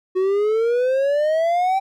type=exponential sweep; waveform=triangle; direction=up; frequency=367.6 to 782 Hz; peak=-14 dBFS; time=0.15-1.8 s; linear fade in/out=20 ms; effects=none

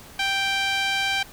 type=tone with band-pass filter; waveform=sawtooth; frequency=784 Hz; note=G5; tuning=in tune; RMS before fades=-24 dBFS; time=0.19-1.23 s; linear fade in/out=5 ms; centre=2800 Hz; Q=1.3; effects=pink hiss -45 dBFS RMS until 1.32 s

